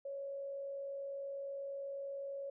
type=tone with frequency modulation; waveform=sine; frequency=554.4 Hz; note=C#5; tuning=in tune; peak=-40 dBFS; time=0.05-2.5 s; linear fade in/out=5 ms; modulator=48.5 Hz; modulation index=0.22; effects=none